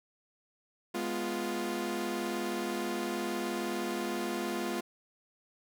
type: chord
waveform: sawtooth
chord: F diminished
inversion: first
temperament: equal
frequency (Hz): 207.7 / 246.9 / 349.2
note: Ab3 / Cb4 / F4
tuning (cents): 0 / 0 / 0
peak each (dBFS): -34 / -34 / -31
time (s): 0.94-4.81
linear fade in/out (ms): 10
effects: none